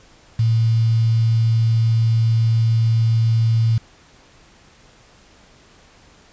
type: tone with quantisation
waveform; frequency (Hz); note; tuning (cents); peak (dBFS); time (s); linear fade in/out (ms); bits
sine; 113.4; A#2; -47; -13; 0.39-3.78; 5; 6
effects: pink hiss -50 dBFS RMS until 6.32 s + resampled to 16000 Hz